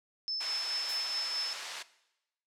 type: tone with tremolo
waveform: sine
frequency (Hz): 5260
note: E8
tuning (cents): -5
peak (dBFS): -30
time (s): 0.28-1.53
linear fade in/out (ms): 0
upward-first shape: triangle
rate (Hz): 4.7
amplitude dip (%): 45
type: band-pass noise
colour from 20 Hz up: white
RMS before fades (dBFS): -42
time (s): 0.4-1.83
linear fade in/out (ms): 10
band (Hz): 740 to 4800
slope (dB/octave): 12
type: noise with exponential decay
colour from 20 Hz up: blue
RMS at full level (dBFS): -38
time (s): 0.89-1.19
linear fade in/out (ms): 0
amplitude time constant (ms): 64
effects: noise-tail reverb RT60 0.9 s tail -18 dB re dry + low-pass 11000 Hz 12 dB/octave